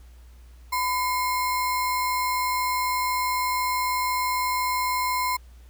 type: tone with sample-and-hold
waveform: sine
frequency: 1004 Hz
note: B5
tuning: 28 cents sharp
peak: -22 dBFS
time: 0.72-5.37 s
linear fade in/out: 10 ms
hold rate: 3150 Hz
effects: added 60 Hz sine -45 dBFS peak until 5.69 s + pink hiss -60 dBFS RMS until 5.69 s